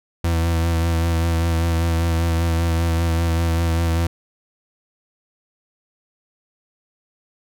40% pulse tone with vibrato, 83.2 Hz, E2, 17 cents sharp, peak -16 dBFS, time 0.24-4.07 s, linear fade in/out 5 ms, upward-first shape sine, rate 5.1 Hz, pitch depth 27 cents each way, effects none

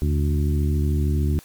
harmonic tone with a mistuned harmonic, 73.42 Hz, D2, in tune, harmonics 1 / 2 / 3 / 4 / 5, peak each -19 / -25 / -29 / -31 / -33 dBFS, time 0.02-1.39 s, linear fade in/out 0 ms, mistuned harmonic 1, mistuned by +110 cents, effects white hiss -49 dBFS RMS until 1.44 s + MP3 96 kbps

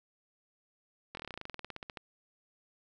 slowing click train, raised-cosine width 0.3 ms, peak -25 dBFS, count 20, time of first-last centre 1.15-1.972 s, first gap 22 ms, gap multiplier 1.07, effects none

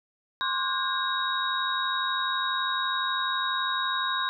sine tone cluster, 1052 / 1144 / 1453 / 1610 / 3796 Hz, C6 / D6 / F#6 / G6 / A#7, +9 / -46 / -32 / +46 / +31 cents, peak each -29 / -37 / -36 / -32 / -30 dBFS, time 0.41-4.29 s, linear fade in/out 0 ms, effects none

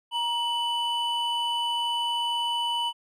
triangle tone pair together, 942.2 / 2987 Hz, A#5 / F#7, +18 / +16 cents, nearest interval octave + minor sixth, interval 1998 cents, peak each -26 dBFS, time 0.11-2.93 s, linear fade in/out 50 ms, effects none

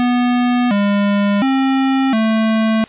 square tone with pitch steps, 245.4 / 202.4 / 267.3 / 221 Hz, B3 / G#3 / C4 / A3, -11 / -44 / +37 / +8 cents, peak -13 dBFS, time 0-2.84 s, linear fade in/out 0 ms, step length 710 ms, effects white hiss -40 dBFS RMS until 2.88 s + resampled to 8000 Hz

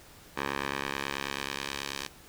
10% pulse tone with band-pass filter sweep, 69.3 Hz, C#2, in tune, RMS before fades -35 dBFS, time 0.36-2.08 s, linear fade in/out 20 ms, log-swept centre 1500 to 4500 Hz, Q 0.76, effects pink hiss -53 dBFS RMS until 2.28 s

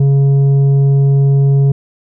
sine tone with tanh clipping, 138.59 Hz, C#3, in tune, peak -8 dBFS, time 0-1.72 s, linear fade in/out 5 ms, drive 6 dB, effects none

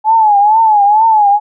sine tone with vibrato, 852 Hz, G#5, 44 cents sharp, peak -5 dBFS, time 0.04-1.4 s, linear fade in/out 50 ms, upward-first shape triangle, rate 2.2 Hz, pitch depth 120 cents each way, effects none

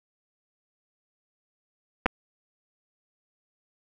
clicks, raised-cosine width 0.5 ms, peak -7 dBFS, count 2, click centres 2.059 / 2.063 s, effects none

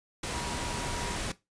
sine tone in noise, 959 Hz, A#5, 49 cents sharp, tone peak -39 dBFS, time 0.33-1.16 s, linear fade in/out 5 ms, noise pink, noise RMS -34 dBFS, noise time 0.23-1.32 s, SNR -8 dB, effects noise-tail reverb RT60 0.2 s tail -17 dB re dry + resampled to 22050 Hz

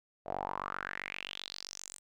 sawtooth tone with band-pass filter sweep, 47.6 Hz, F#1, 50 cents sharp, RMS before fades -41 dBFS, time 0.25-2 s, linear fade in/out 50 ms, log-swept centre 640 to 8600 Hz, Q 5.2, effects none

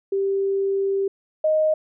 sine tone pair in turn, 392 / 622.3 Hz, G4 / D#5, 0 / 0 cents, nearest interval minor sixth, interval 800 cents, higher second, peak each -19 / -16 dBFS, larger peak second, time 0.12-1.08 / 1.44-1.74 s, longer first, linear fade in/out 5 ms, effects none

